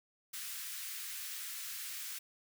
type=high-pass noise; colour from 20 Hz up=white; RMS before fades=-43 dBFS; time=0.33-2.19 s; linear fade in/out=10 ms; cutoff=1400 Hz; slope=24 dB/octave; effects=none